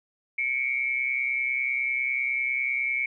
sine tone pair together, 2186 / 2316 Hz, C#7 / D7, -25 / -25 cents, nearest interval minor second, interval 100 cents, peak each -27 dBFS, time 0.38-3.06 s, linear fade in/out 5 ms, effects none

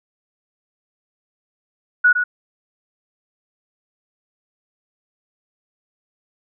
sine tone with echo, 1465 Hz, F#6, 18 cents flat, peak -9 dBFS, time 2.04-2.13 s, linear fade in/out 10 ms, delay 110 ms, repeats 1, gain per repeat -7 dB, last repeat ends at 2.24 s, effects none

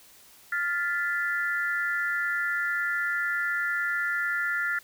sine tone cluster, 1401 / 1752 / 1988 Hz, F6 / A6 / B6, +5 / -8 / +11 cents, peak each -28 / -29 / -34 dBFS, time 0.52-4.79 s, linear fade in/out 5 ms, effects white hiss -54 dBFS RMS until 4.83 s

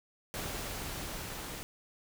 pink noise with level ramp, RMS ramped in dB -38 to -42 dBFS, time 0.34-1.63 s, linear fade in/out 0 ms, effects none

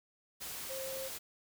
sine tone in noise, 531 Hz, C5, 25 cents sharp, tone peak -40 dBFS, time 0.69-1.09 s, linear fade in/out 20 ms, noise white, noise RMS -43 dBFS, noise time 0.4-1.19 s, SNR 0 dB, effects none

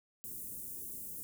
white band-stop noise, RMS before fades -44 dBFS, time 0.24-1.23 s, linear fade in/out 0 ms, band 390 to 8800 Hz, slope 24 dB/octave, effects none

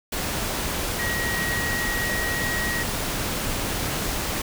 sine tone in noise, 1900 Hz, A#6, 33 cents sharp, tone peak -26 dBFS, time 0.99-2.83 s, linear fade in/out 5 ms, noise pink, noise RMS -27 dBFS, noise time 0.12-4.42 s, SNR -2 dB, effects none

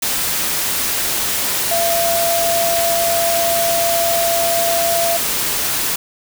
sine tone in noise, 678 Hz, E5, 49 cents sharp, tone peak -16 dBFS, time 1.71-5.17 s, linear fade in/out 5 ms, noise white, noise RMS -19 dBFS, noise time 0.02-5.96 s, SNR 0 dB, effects none

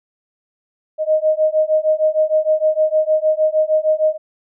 sine beating tone pair, 619 / 625.5 Hz, D#5 / D#5, -9 / +9 cents, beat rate 6.5 Hz, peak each -16 dBFS, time 0.98-4.18 s, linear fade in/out 50 ms, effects none

